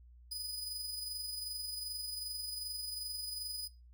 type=tone with amplitude modulation; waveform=sawtooth; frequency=4978 Hz; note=D#8; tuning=in tune; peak=-34 dBFS; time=0.31-3.68 s; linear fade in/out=10 ms; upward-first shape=sine; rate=22.6 Hz; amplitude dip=40%; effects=noise-tail reverb RT60 0.3 s tail -21 dB re dry + added 60 Hz sine -55 dBFS peak until 3.93 s